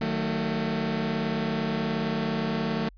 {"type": "chord", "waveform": "sawtooth", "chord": "D# diminished", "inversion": "none", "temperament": "just", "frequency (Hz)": [155.56, 186.68, 224], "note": ["D#3", "F#3", "A3"], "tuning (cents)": [0, 16, 31], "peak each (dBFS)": [-28, -28, -24], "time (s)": [0.01, 2.89], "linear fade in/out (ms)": 5, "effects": ["added 45 Hz sine -48 dBFS peak until 2.97 s", "resampled to 11025 Hz"]}